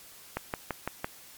click train, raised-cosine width 0.5 ms, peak -15 dBFS, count 5, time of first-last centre 0.37-1.045 s, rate 5.93 Hz, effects white hiss -51 dBFS RMS until 1.37 s + MP3 96 kbps

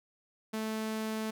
sawtooth tone, 218.9 Hz, A3, 9 cents flat, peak -29 dBFS, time 0.53-1.31 s, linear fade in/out 10 ms, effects none

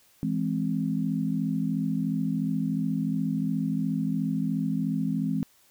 sine chord, E augmented, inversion none, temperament equal, 164.81 / 207.7 / 261.6 Hz, E3 / G#3 / B#3, 0 / 0 / 0 cents, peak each -29 dBFS, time 0.23-5.43 s, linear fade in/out 0 ms, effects white hiss -61 dBFS RMS until 5.7 s

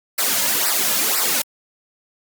white noise with flanger, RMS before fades -19 dBFS, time 0.18-1.42 s, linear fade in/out 5 ms, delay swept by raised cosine 0.3 to 2.7 ms, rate 2 Hz, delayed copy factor -0.95, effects high-pass 200 Hz 12 dB/octave + Opus 48 kbps

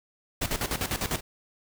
pink noise with tremolo, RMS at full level -28 dBFS, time 0.41-1.21 s, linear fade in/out 10 ms, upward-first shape square, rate 10 Hz, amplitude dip 75%, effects none

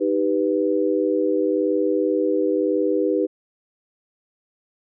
sine chord, Eb augmented, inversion none, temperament equal, 311.1 / 392 / 493.9 Hz, Eb4 / G4 / B4, 0 / 0 / 0 cents, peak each -22 dBFS, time 0-3.27 s, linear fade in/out 20 ms, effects none

